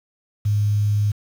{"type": "tone with quantisation", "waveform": "sine", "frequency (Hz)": 103.83, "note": "G#2", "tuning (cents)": 0, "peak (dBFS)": -16, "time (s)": [0.45, 1.12], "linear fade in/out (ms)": 10, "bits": 7, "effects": []}